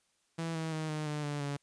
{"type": "tone with pitch steps", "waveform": "sawtooth", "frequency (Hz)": [164.81, 160.86, 157, 153.24, 149.57, 145.98, 142.48], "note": ["E3", "E3", "D#3", "D#3", "D3", "D3", "C#3"], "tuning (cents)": [0, -42, 16, -26, 32, -10, 48], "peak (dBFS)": -30, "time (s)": [0.38, 1.57], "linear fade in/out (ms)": 10, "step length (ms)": 170, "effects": ["white hiss -74 dBFS RMS until 1.62 s", "resampled to 22050 Hz"]}